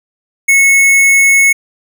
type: tone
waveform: square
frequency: 2195 Hz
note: C#7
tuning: 18 cents flat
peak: -6 dBFS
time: 0.48-1.53 s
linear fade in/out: 10 ms
effects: none